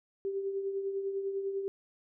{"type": "tone with tremolo", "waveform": "sine", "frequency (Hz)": 392, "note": "G4", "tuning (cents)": 0, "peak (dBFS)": -29, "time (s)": [0.25, 1.68], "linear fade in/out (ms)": 0, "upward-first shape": "triangle", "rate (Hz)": 10, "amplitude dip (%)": 55, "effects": []}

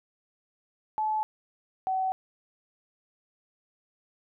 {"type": "tone pair in turn", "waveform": "sine", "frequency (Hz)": [863, 756.3], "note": ["A5", "F#5"], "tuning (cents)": [-34, 38], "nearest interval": "major second", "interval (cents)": 228, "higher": "first", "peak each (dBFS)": -25, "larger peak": "neither", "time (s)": [[0.98, 1.23], [1.87, 2.12]], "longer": "neither", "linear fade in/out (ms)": 0, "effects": []}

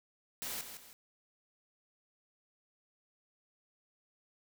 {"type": "noise with echo", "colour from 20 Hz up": "white", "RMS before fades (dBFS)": -40, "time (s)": [0.42, 0.61], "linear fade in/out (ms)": 0, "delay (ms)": 160, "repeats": 2, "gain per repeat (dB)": -8, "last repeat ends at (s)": 0.93, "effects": []}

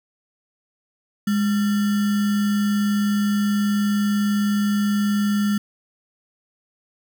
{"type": "tone with sample-and-hold", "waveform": "sine", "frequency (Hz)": 205.7, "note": "G#3", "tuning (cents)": -16, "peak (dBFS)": -17, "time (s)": [1.27, 5.58], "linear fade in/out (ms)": 5, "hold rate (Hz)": 1575, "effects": []}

